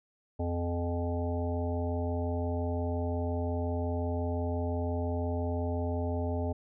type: harmonic tone with a mistuned harmonic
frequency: 85.7 Hz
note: F2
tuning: 32 cents flat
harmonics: 1 / 3 / 5 / 7 / 9 / 10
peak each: -31 / -36 / -38 / -38 / -43 / -46 dBFS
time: 0.39-6.53 s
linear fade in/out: 10 ms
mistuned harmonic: 7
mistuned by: +34 cents
effects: none